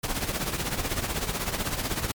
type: noise with tremolo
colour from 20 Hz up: pink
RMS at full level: -26 dBFS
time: 0.03-2.12 s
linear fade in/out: 10 ms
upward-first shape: triangle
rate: 16 Hz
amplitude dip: 75%
effects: MP3 96 kbps